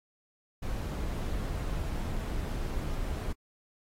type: noise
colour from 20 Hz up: brown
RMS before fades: -33 dBFS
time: 0.62-3.33 s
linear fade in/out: 10 ms
effects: AAC 48 kbps